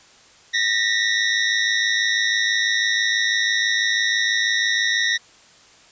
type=tone pair together; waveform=25% pulse; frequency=1831.9 / 1938 Hz; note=A#6 / B6; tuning=-31 / -33 cents; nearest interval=minor second; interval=98 cents; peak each=-17 dBFS; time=0.53-5.18 s; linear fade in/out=20 ms; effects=white hiss -50 dBFS RMS until 5.91 s + resampled to 16000 Hz